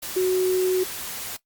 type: tone in noise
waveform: sine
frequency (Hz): 370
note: F#4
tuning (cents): 0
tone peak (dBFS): -18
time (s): 0.16-0.84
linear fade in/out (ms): 10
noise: white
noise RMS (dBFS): -33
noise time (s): 0.02-1.37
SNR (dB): +12
effects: noise-tail reverb RT60 0.1 s tail -19 dB re dry + Opus 48 kbps